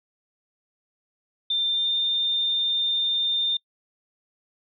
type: tone with pitch glide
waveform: sine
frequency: 3586 to 3611 Hz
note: A7 to A7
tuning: +32 to +44 cents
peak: -21 dBFS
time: 1.5-3.57 s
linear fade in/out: 5 ms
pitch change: +12 cents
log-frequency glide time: 1.69-1.91 s
effects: noise-tail reverb RT60 0.1 s tail -26 dB re dry